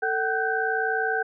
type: tone cluster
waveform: sine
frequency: 445.4 / 760 / 1509 / 1569 Hz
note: A4 / F#5 / F#6 / G6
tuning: +21 / +46 / +34 / +1 cents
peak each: -28 dBFS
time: 0.02-1.23 s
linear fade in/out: 10 ms
effects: none